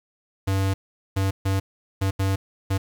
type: tone bursts at uneven times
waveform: square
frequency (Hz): 96.7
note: G2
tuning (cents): -23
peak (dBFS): -21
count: 6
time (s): 0.47-0.74 / 1.16-1.31 / 1.45-1.6 / 2.01-2.11 / 2.19-2.36 / 2.7-2.78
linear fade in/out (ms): 10
effects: 8-bit